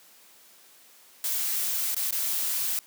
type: noise with dropouts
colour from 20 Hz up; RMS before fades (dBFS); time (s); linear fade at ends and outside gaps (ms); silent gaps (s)
blue; -28; 1.24-2.79; 1; 1.946-1.965 / 2.109-2.125
effects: white hiss -55 dBFS RMS until 2.86 s + high-pass 200 Hz 12 dB/octave